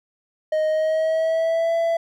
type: tone with pitch glide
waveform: triangle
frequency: 622.3 to 667 Hz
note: D#5 to E5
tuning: 0 to +20 cents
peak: -16 dBFS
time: 0.52-1.97 s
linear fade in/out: 5 ms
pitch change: +120 cents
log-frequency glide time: 0.68-1.74 s
effects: none